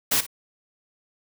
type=noise with echo; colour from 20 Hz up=white; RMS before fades=-21 dBFS; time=0.11-0.21 s; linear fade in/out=10 ms; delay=56 ms; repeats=1; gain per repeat=-15 dB; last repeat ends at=0.266 s; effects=none